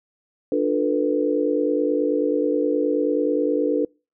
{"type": "chord", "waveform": "sine", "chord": "B half-diminished seventh", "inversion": "first", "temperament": "just", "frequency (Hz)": [296.3, 355.6, 444.5, 493.9], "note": ["D4", "F4", "A4", "B4"], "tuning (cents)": [15, 31, 18, 0], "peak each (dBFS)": [-22, -28, -23, -23], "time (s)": [0.52, 3.85], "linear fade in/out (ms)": 2, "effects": ["noise-tail reverb RT60 0.3 s tail -26 dB re dry"]}